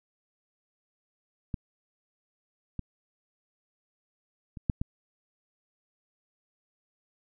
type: clicks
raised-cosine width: 5 ms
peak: -19 / -21 / -28 / -12 / -17 dBFS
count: 5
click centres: 1.542 / 2.793 / 4.572 / 4.698 / 4.815 s
effects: none